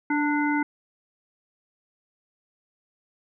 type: harmonic tone with a mistuned harmonic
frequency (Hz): 293.7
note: D4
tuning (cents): 0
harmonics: 1 / 3 / 5 / 7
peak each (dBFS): -23 / -28 / -30 / -31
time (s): 0.1-0.63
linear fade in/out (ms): 5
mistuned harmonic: 3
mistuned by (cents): +27
effects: none